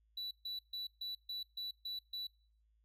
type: tone bursts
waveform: triangle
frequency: 3951 Hz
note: B7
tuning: in tune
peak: -38 dBFS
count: 8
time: 0.17-2.27 s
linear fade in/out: 5 ms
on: 140 ms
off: 140 ms
effects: noise-tail reverb RT60 0.5 s tail -25 dB re dry + added 54 Hz sine -70 dBFS peak until 2.84 s